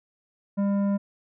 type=tone with tanh clipping; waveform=sine; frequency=200 Hz; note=G3; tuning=35 cents sharp; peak=-23 dBFS; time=0.57-0.98 s; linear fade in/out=20 ms; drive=11 dB; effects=none